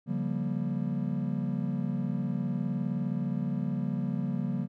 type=chord; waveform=triangle; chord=G half-diminished seventh; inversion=second; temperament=just; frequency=141.12 / 176.4 / 196 / 235.2 Hz; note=Db3 / F3 / G3 / Bb3; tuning=+31 / +18 / 0 / +16 cents; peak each=-32 dBFS; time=0.06-4.68 s; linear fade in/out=50 ms; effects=none